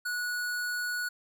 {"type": "tone", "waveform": "square", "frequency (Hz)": 1465, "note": "F#6", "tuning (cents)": -18, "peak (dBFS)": -31, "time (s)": [0.05, 1.09], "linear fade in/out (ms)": 10, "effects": []}